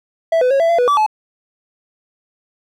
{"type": "tone with pitch steps", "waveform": "triangle", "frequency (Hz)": [658, 503, 548, 665, 680, 491, 1154, 860], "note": ["E5", "B4", "C#5", "E5", "F5", "B4", "D6", "A5"], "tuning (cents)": [-3, 32, -20, 15, -46, -10, -31, -40], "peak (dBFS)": -9, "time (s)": [0.32, 1.064], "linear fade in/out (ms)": 5, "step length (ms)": 93, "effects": []}